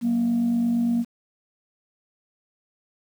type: tone pair together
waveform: sine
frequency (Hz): 187.31 / 236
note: F#3 / A#3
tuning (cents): +22 / +22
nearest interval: major third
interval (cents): 400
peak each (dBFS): -29 / -18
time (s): 0.01-1.05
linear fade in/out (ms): 50
effects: tanh soft clip ceiling -16 dBFS + 8-bit